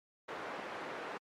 pink band-pass noise, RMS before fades -43 dBFS, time 0.28-1.18 s, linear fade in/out 10 ms, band 420 to 1800 Hz, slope 12 dB/octave, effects MP3 64 kbps

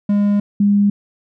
triangle / sine tone pair in turn, 204.1 / 203 Hz, G#3 / G#3, -30 / -39 cents, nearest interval unison, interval 9 cents, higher first, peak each -10 dBFS, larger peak neither, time 0.09-0.4 / 0.6-0.9 s, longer first, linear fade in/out 5 ms, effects none

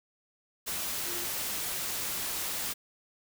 sine tone in noise, 349.2 Hz, F4, in tune, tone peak -43 dBFS, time 1.05-1.26 s, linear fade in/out 20 ms, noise white, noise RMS -34 dBFS, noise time 0.66-2.74 s, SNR -12 dB, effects none

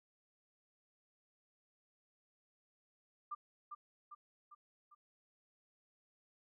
sine tone with echo, 1194 Hz, D6, 28 cents sharp, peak -39 dBFS, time 3.31-3.35 s, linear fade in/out 10 ms, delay 400 ms, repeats 4, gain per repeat -5 dB, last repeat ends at 4.95 s, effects none

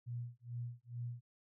sine tone with tremolo, 120.1 Hz, B2, 48 cents flat, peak -38 dBFS, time 0.06-1.21 s, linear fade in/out 20 ms, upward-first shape sine, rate 2.3 Hz, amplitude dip 100%, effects none

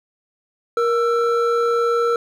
triangle tone pair together, 470.3 / 1332 Hz, A#4 / E6, +15 / +18 cents, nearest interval octave + tritone, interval 1803 cents, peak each -15 / -19 dBFS, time 0.77-2.16 s, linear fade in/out 2 ms, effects none

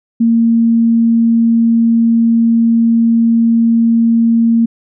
sine tone, 230 Hz, A#3, 23 cents flat, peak -7 dBFS, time 0.2-4.66 s, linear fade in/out 10 ms, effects none

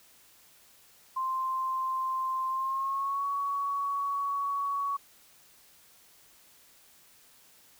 sine tone with pitch glide, 1046.5 to 1121.6 Hz, C6 to C#6, 0 to +20 cents, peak -28 dBFS, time 1.16-4.97 s, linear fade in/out 10 ms, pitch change +120 cents, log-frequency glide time 2.49-3.26 s, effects white hiss -59 dBFS RMS until 7.79 s

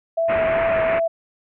sine tone with vibrato, 657 Hz, E5, 6 cents flat, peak -17 dBFS, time 0.17-1.08 s, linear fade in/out 10 ms, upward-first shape sine, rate 2.7 Hz, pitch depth 19 cents each way
white low-pass noise, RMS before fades -26 dBFS, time 0.28-1 s, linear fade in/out 20 ms, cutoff 2400 Hz, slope 48 dB/octave
effects none

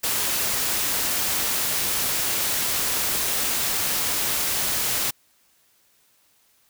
white noise, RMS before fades -24 dBFS, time 0.03-5.11 s, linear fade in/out 10 ms, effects white hiss -62 dBFS RMS until 6.69 s

